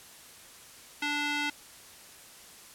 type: tone with band-pass filter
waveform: square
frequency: 292.5 Hz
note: D4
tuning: 7 cents flat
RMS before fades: -31 dBFS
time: 1.02-1.5 s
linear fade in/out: 5 ms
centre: 2500 Hz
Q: 1.2
effects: white hiss -51 dBFS RMS until 2.74 s + low-pass 12000 Hz 12 dB/octave